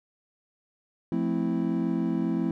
triangle chord, F major seventh, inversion none, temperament equal, 174.61 / 220 / 261.6 / 329.6 Hz, F3 / A3 / C4 / E4, 0 / 0 / 0 / 0 cents, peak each -28 dBFS, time 1.12-2.51 s, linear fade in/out 2 ms, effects none

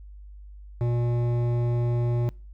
sine tone with hard clipping, 119.8 Hz, A#2, 48 cents sharp, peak -24 dBFS, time 0.81-2.29 s, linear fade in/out 0 ms, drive 12 dB, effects noise-tail reverb RT60 0.4 s tail -25 dB re dry + added 50 Hz sine -41 dBFS peak until 2.53 s

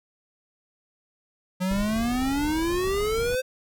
square exponential sweep, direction up, 180.8 to 523.3 Hz, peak -24 dBFS, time 1.6-3.42 s, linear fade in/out 20 ms
brown noise, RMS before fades -34 dBFS, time 1.71-3.35 s, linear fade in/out 2 ms
effects none

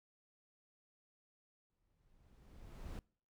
brown noise with exponential growth, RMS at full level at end -44 dBFS, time 1.7-2.99 s, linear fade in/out 0 ms, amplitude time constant 280 ms, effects noise-tail reverb RT60 0.5 s tail -25 dB re dry

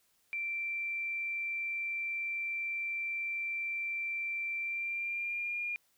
sine tone with pitch glide, 2349 to 2416 Hz, D7 to D7, 0 to +48 cents, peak -33 dBFS, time 0.33-5.76 s, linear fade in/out 0 ms, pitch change +48 cents, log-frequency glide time 4.59-5.6 s, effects white hiss -72 dBFS RMS until 5.97 s

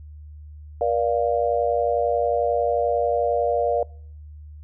sine chord, Bb major, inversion none, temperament equal with one note detuned, 476.2 / 587.3 / 698.5 Hz, Bb4 / D5 / F5, +37 / 0 / 0 cents, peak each -23 dBFS, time 0.81-3.83 s, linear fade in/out 2 ms, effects noise-tail reverb RT60 0.6 s tail -25 dB re dry + added 75 Hz sine -38 dBFS peak until 4.63 s

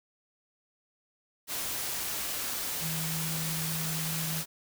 sine tone in noise, 160 Hz, D#3, 49 cents sharp, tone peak -34 dBFS, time 2.8-4.44 s, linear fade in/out 50 ms, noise white, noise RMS -34 dBFS, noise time 1.47-4.46 s, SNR -3 dB, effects none

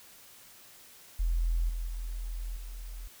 sine tone with level steps, 41.92 Hz, E1, 30 cents sharp, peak -25 / -31 / -33 / -38 dBFS, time 1.19-3.08 s, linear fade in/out 10 ms, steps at 1.69 / 1.87 / 2.56 s, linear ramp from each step 5 ms, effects white hiss -54 dBFS RMS until 3.2 s

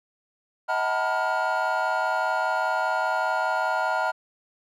triangle tone cluster, 638 / 749 / 896 / 981 / 1415 Hz, D#5 / F#5 / A5 / B5 / F6, +43 / +21 / +31 / -12 / +22 cents, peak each -27 / -27 / -28 / -28 / -26 dBFS, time 0.68-4.12 s, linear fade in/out 20 ms, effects none

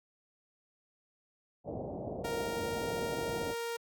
white low-pass noise, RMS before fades -39 dBFS, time 1.64-3.55 s, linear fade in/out 50 ms, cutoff 730 Hz, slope 48 dB/octave
sawtooth tone, 466.2 Hz, A#4, in tune, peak -31 dBFS, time 2.24-3.77 s, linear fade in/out 10 ms
effects high-pass 60 Hz 12 dB/octave

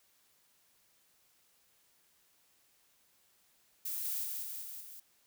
violet noise with echo, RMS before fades -38 dBFS, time 3.85-4.24 s, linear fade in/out 5 ms, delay 190 ms, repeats 4, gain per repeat -3 dB, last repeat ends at 5 s, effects white hiss -70 dBFS RMS until 5.26 s

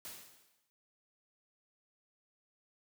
white noise with exponential decay, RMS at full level -44 dBFS, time 0.05-0.7 s, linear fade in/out 0 ms, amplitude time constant 140 ms, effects high-pass 80 Hz 12 dB/octave

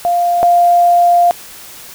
sine tone pair in turn, 698.5 / 698.5 Hz, F5 / F5, 0 / 0 cents, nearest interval unison, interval 0 cents, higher neither, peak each -10 / -6 dBFS, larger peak second, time 0.05-0.43 / 0.43-1.31 s, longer second, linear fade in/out 0 ms, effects white hiss -34 dBFS RMS until 1.94 s

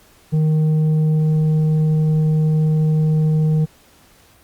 sine tone with tanh clipping, 155.56 Hz, D#3, in tune, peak -14 dBFS, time 0.32-3.66 s, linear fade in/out 20 ms, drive 5 dB, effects pink hiss -51 dBFS RMS until 4.43 s + Opus 48 kbps

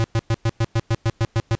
square tone bursts, 113.5 Hz, A#2, 46 cents flat, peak -17 dBFS, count 11, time 0-1.551 s, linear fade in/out 0 ms, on 41 ms, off 110 ms, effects pink hiss -60 dBFS RMS until 1.59 s + resampled to 16000 Hz

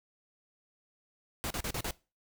pink noise bursts, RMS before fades -35 dBFS, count 5, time 1.44-1.908 s, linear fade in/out 0 ms, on 64 ms, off 37 ms, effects noise-tail reverb RT60 0.3 s tail -21 dB re dry

